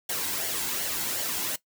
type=noise with flanger; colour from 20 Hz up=white; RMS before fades=-30 dBFS; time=0.09-1.56 s; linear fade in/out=5 ms; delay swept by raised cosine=0.79 to 1.72 ms; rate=2.7 Hz; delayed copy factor=-0.5; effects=noise-tail reverb RT60 0.1 s tail -18 dB re dry